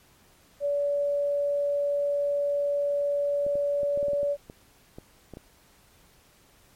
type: tone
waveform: sine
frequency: 573 Hz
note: D5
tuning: 43 cents flat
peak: -23 dBFS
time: 0.6-4.37 s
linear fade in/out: 50 ms
type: clicks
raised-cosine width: 2 ms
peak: -27 dBFS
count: 12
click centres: 3.465 / 3.555 / 3.832 / 3.975 / 4.029 / 4.083 / 4.133 / 4.231 / 4.499 / 4.985 / 5.337 / 5.371 s
effects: pink hiss -59 dBFS RMS until 6.75 s + MP3 64 kbps